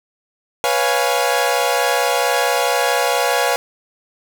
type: chord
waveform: sawtooth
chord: C# dominant seventh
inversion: third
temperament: equal with one note detuned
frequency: 489.9 / 554.4 / 698.5 / 830.6 Hz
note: B4 / C#5 / E#5 / G#5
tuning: -14 / 0 / 0 / 0 cents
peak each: -17 dBFS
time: 0.64-3.56 s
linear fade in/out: 0 ms
effects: none